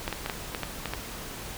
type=clicks; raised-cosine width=0.3 ms; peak=-14 dBFS; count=8; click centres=0.079 / 0.127 / 0.261 / 0.298 / 0.548 / 0.633 / 0.857 / 0.936 s; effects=added 50 Hz sine -48 dBFS peak until 1.57 s + pink hiss -39 dBFS RMS until 1.57 s